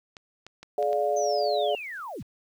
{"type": "clicks", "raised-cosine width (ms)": 0.2, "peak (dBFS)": -26, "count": 5, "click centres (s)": [0.168, 0.466, 0.63, 0.827, 0.93]}
{"type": "chord", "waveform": "sine", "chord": "D diminished", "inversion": "second", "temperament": "just", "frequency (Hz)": [422.9, 587.3, 704.8], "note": ["Ab4", "D5", "F5"], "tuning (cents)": [31, 0, 16], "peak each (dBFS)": [-28, -26, -27], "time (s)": [0.78, 1.75], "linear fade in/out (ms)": 2}
{"type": "linear sweep", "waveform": "sine", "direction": "down", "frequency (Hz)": [6270, 52.6], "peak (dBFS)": -34, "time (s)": [1.16, 2.23], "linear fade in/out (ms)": 10}
{"effects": ["9-bit"]}